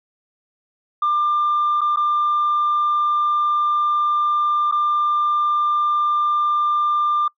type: tone with dropouts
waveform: sine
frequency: 1194 Hz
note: D6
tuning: 28 cents sharp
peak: -14 dBFS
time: 1.02-7.28 s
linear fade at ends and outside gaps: 5 ms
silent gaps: 1.809-1.814 / 1.961-1.97 / 4.714-4.722 s
effects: noise-tail reverb RT60 0.1 s tail -26 dB re dry + tanh soft clip ceiling -13 dBFS